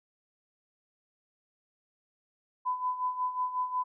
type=tone with tremolo; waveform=sine; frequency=1004 Hz; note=B5; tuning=28 cents sharp; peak=-26 dBFS; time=2.65-3.84 s; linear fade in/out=20 ms; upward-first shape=sine; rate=5.5 Hz; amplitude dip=70%; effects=none